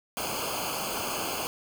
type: noise with comb filter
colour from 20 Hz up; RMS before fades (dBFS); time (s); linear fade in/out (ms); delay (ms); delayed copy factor
pink; -32; 0.17-1.47; 0; 0.53; -0.95
effects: none